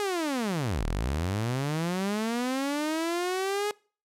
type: linear two-way sweep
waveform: sawtooth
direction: down then up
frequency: 420.7 to 34.43 to 420.7 Hz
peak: -23 dBFS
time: 0-3.71 s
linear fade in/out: 0 ms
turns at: 0.85 s
effects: noise-tail reverb RT60 0.4 s tail -24 dB re dry + low-pass 12000 Hz 12 dB/octave